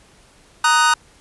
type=chord; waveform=45% pulse; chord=D# minor; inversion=second; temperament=just; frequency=933.4 / 1244.5 / 1493.4 Hz; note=A#5 / D#6 / F#6; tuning=+2 / 0 / +16 cents; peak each=-17 dBFS; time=0.64-0.94 s; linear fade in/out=5 ms; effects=pink hiss -51 dBFS RMS until 1.2 s + resampled to 24000 Hz